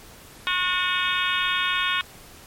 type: harmonic tone with a mistuned harmonic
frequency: 363.2 Hz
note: F#4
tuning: 32 cents flat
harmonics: 3 / 4 / 5 / 6 / 7 / 8 / 9 / 10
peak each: -28 / -27 / -31 / -31 / -29 / -31 / -30 / -30 dBFS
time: 0.47-2.01 s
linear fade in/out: 0 ms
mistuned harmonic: 6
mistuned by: +43 cents
effects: pink hiss -46 dBFS RMS until 2.46 s + MP3 64 kbps